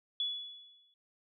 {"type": "tone with exponential decay", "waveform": "sine", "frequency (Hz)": 3411, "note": "G#7", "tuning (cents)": 46, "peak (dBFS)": -29, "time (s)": [0.2, 0.94], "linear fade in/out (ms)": 2, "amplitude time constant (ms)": 160, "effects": []}